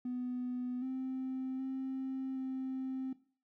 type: tone with pitch steps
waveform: triangle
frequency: 249 / 260.9 / 264.3 / 262.3 Hz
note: B3 / C4 / C4 / C4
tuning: +14 / -5 / +18 / +4 cents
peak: -32 dBFS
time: 0.05-3.13 s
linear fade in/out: 5 ms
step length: 770 ms
effects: noise-tail reverb RT60 0.4 s tail -19 dB re dry + tanh soft clip ceiling -32 dBFS